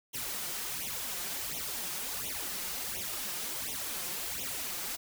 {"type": "noise with flanger", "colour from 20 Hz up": "white", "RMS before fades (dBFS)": -37, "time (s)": [0.13, 4.97], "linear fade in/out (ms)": 20, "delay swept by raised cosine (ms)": [0.31, 5.71], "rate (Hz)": 1.4, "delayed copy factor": 0.85, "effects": []}